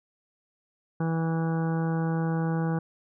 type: harmonic tone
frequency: 163.4 Hz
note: E3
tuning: 15 cents flat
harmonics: 1 / 2 / 3 / 4 / 5 / 6 / 7 / 8 / 9 / 10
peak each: -25 / -34 / -35 / -47 / -37 / -47 / -43 / -51 / -42 / -52 dBFS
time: 1-2.79 s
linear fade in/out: 5 ms
effects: none